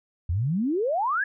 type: exponential sweep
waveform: sine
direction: up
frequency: 77.78 to 1742 Hz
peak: -22 dBFS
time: 0.29-1.24 s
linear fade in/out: 5 ms
effects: none